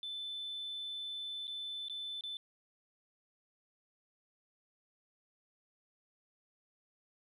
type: tone with dropouts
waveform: sine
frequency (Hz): 3520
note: A7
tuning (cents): 0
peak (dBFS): -38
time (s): 0.03-2.37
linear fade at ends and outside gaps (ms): 1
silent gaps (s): 1.471-1.478 / 1.884-1.897 / 2.209-2.237
effects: tanh soft clip ceiling -35 dBFS